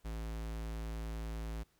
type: tone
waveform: square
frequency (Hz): 55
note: A1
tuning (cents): 0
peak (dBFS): -39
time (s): 0.04-1.64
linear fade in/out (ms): 20
effects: pink hiss -73 dBFS RMS until 1.79 s